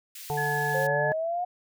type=high-pass noise; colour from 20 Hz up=white; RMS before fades=-42 dBFS; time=0.15-0.87 s; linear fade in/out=5 ms; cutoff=1800 Hz; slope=24 dB/octave
type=harmonic tone; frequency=146.7 Hz; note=D3; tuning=2 cents flat; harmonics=1 / 3 / 5 / 6; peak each=-32 / -32 / -32 / -32 dBFS; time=0.3-1.12 s; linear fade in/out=0 ms
type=tone; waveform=sine; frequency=1700 Hz; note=G#6; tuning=40 cents sharp; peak=-28 dBFS; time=0.37-1.13 s; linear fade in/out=10 ms
type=exponential sweep; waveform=sine; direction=up; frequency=523.3 to 725 Hz; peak=-26 dBFS; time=0.74-1.45 s; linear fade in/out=10 ms
effects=none